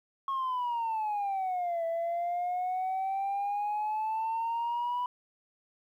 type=exponential two-way sweep; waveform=sine; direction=down then up; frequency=1096 to 661 to 989 Hz; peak=-27 dBFS; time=0.28-5.06 s; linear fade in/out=2 ms; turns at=1.85 s; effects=tanh soft clip ceiling -27 dBFS + 11-bit